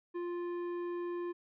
sine tone with tanh clipping, 349.2 Hz, F4, in tune, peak -37 dBFS, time 0.14-1.33 s, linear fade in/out 20 ms, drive 11 dB, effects none

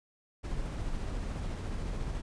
brown noise with tremolo, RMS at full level -34 dBFS, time 0.43-2.22 s, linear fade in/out 20 ms, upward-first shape sine, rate 14 Hz, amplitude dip 25%, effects resampled to 22050 Hz

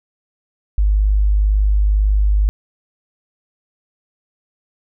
sine tone, 51 Hz, G#1, 31 cents flat, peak -11 dBFS, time 0.78-2.49 s, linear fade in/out 0 ms, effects none

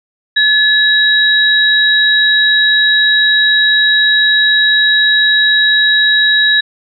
sine tone pair together, 1713 / 3841 Hz, A6 / B7, -47 / -49 cents, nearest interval octave + major second, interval 1398 cents, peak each -10 dBFS, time 0.36-6.61 s, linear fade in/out 10 ms, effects none

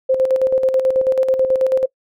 sine tone with tremolo, 523.3 Hz, C5, in tune, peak -11 dBFS, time 0.09-1.86 s, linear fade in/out 10 ms, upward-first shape square, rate 9.2 Hz, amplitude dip 55%, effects noise-tail reverb RT60 0.1 s tail -23 dB re dry

